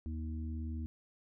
harmonic tone, 79 Hz, D#2, 27 cents sharp, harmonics 1 / 3 / 4, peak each -37 / -44 / -50 dBFS, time 0.06-0.86 s, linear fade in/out 0 ms, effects none

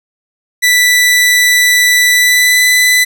sawtooth tone with pitch glide, 1975.5 to 1996.1 Hz, B6 to B6, 0 to +18 cents, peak -3 dBFS, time 0.62-3.05 s, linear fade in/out 20 ms, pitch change +18 cents, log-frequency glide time 2.13-2.63 s, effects none

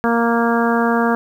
harmonic tone, 233.1 Hz, A#3, in tune, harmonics 1 / 2 / 3 / 4 / 5 / 6 / 7, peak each -17 / -20 / -22 / -23 / -24 / -25 / -25 dBFS, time 0.04-1.15 s, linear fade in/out 0 ms, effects 8-bit

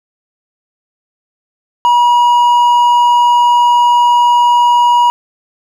triangle tone with hard clipping, 963 Hz, B5, 44 cents flat, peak -7 dBFS, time 1.85-5.1 s, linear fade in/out 0 ms, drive 7 dB, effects none

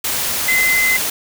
sine tone in noise, 2052 Hz, C7, 34 cents flat, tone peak -13 dBFS, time 0.48-0.97 s, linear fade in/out 5 ms, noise white, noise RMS -20 dBFS, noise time 0.04-1.1 s, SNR +4 dB, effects none

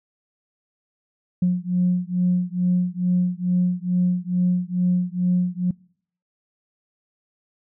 sine beating tone pair, 178.5 / 180.8 Hz, F3 / F#3, +38 / -40 cents, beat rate 2.3 Hz, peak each -20 dBFS, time 1.42-5.71 s, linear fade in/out 5 ms, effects noise-tail reverb RT60 0.6 s tail -26 dB re dry + tanh soft clip ceiling -11 dBFS

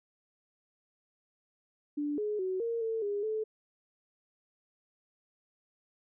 sine tone with pitch steps, 293 / 420.6 / 373.8 / 463.2 / 448.6 / 407.9 / 435 Hz, D4 / G#4 / F#4 / A#4 / A4 / G#4 / A4, -4 / +22 / +18 / -11 / +34 / -31 / -20 cents, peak -30 dBFS, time 1.97-3.44 s, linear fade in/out 10 ms, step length 210 ms, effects none

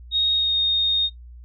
sine tone with pitch glide, 3738 to 3699 Hz, A#7 to A#7, +4 to -14 cents, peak -17 dBFS, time 0.11-1.1 s, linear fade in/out 50 ms, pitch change -18 cents, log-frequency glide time 0.34-0.59 s, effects noise-tail reverb RT60 0.1 s tail -20 dB re dry + added 60 Hz sine -39 dBFS peak until 1.44 s

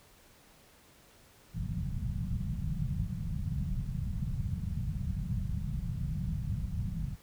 white low-pass noise, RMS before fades -34 dBFS, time 1.53-7.17 s, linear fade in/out 50 ms, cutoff 180 Hz, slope 48 dB/octave, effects pink hiss -60 dBFS RMS until 7.22 s

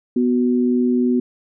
sine tone pair together, 247 / 370.1 Hz, B3 / F#4, 0 / 0 cents, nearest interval perfect fifth, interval 700 cents, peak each -15 / -21 dBFS, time 0.16-1.2 s, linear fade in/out 5 ms, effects none

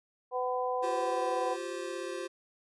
harmonic tone, 251.4 Hz, B3, 31 cents sharp, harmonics 2 / 3 / 4, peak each -32 / -34 / -35 dBFS, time 0.31-1.57 s, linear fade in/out 50 ms
square chord, F suspended second, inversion none, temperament equal with one note detuned, 349.2 / 385.9 / 523.3 Hz, F4 / G4 / C5, 0 / -27 / 0 cents, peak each -40 / -41 / -41 dBFS, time 0.82-2.28 s, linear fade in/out 20 ms
effects resampled to 24000 Hz

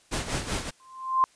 pink noise with tremolo, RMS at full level -28 dBFS, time 0.11-0.71 s, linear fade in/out 20 ms, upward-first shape sine, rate 5.2 Hz, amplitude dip 65%
sine tone with exponential growth, 1046.5 Hz, C6, in tune, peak -15 dBFS, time 0.8-1.24 s, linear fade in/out 0 ms, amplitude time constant 95 ms
effects white hiss -60 dBFS RMS until 1.35 s + resampled to 22050 Hz

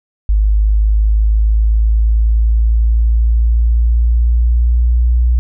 sine linear sweep, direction up, 51.7 to 60.3 Hz, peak -8 dBFS, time 0.29-5.39 s, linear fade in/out 0 ms, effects none

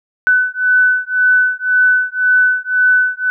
sine beating tone pair, 1500 / 1501.9 Hz, F#6 / F#6, +23 / +25 cents, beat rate 1.9 Hz, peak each -13 dBFS, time 0.27-3.3 s, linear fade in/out 0 ms, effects none

